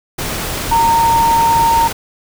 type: tone in noise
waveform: sine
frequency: 920 Hz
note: A#5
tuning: 23 cents flat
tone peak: -9 dBFS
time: 0.71-1.88 s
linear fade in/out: 10 ms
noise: pink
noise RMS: -21 dBFS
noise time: 0.18-1.93 s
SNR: +9 dB
effects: none